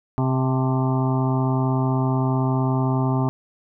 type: harmonic tone with a mistuned harmonic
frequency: 130.81 Hz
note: C3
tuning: in tune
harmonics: 1 / 2 / 3 / 5 / 6 / 7 / 8 / 9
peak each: -20 / -24 / -30 / -32 / -34 / -31 / -34 / -36 dBFS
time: 0.18-3.29 s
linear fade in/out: 0 ms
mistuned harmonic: 7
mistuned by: -50 cents
effects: none

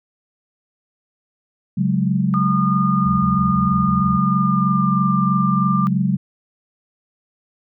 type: chord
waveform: sine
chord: C# suspended fourth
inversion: none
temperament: just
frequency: 138.59 / 184.79 / 207.9 Hz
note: C#3 / F#3 / G#3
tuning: 0 / -2 / +2 cents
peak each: -21 / -18 / -21 dBFS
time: 1.77-6.17 s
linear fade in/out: 10 ms
type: tone with pitch glide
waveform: sine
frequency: 1218 to 1192.2 Hz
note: D#6 to D6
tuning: -37 to +26 cents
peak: -19 dBFS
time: 2.34-5.87 s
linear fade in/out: 0 ms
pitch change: -37 cents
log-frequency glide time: 4.07-5.05 s
type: tone bursts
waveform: sine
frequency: 79.4 Hz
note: D#2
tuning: 36 cents sharp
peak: -27 dBFS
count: 7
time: 3.05-4.18 s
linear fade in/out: 10 ms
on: 140 ms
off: 25 ms
effects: none

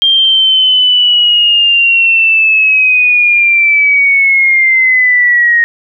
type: linear sweep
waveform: sine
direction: down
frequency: 3197 to 1864.7 Hz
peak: -5 dBFS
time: 0.02-5.64 s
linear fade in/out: 0 ms
effects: none

